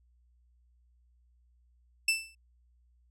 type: tone with exponential decay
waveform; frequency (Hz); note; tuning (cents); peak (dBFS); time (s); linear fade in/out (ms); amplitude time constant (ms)
sawtooth; 2655; E7; +12; -18; 2.08-2.35; 5; 58
effects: added 60 Hz sine -63 dBFS peak until 3.1 s + low-pass 12000 Hz 12 dB/octave